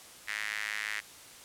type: tone with high-pass filter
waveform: sawtooth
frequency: 106.1 Hz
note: G#2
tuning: 38 cents sharp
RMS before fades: -36 dBFS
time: 0.27-1.01 s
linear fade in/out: 20 ms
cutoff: 1900 Hz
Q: 4.4
effects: white hiss -51 dBFS RMS until 1.44 s + low-pass 11000 Hz 12 dB/octave